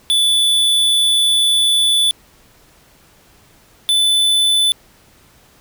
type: tone pair in turn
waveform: square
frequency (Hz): 3472 / 3504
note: A7 / A7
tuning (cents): -24 / -8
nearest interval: unison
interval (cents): 16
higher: second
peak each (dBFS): -12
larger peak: neither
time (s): 0.1-2.11 / 3.89-4.72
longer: first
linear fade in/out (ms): 0
effects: pink hiss -50 dBFS RMS until 5.6 s